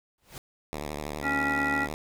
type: noise with exponential growth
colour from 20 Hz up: pink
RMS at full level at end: -38 dBFS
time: 0.18-0.38 s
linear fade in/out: 1 ms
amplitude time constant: 42 ms
type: tone with vibrato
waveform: 5% pulse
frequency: 74.3 Hz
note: D2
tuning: 21 cents sharp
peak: -22 dBFS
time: 0.73-1.94 s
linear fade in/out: 0 ms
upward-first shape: sine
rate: 12 Hz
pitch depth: 88 cents each way
type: harmonic tone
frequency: 277.7 Hz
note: C#4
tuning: 3 cents sharp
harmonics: 1 / 3 / 5 / 7 / 9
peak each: -31 / -32 / -31 / -28 / -41 dBFS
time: 1.22-1.88 s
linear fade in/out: 50 ms
effects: none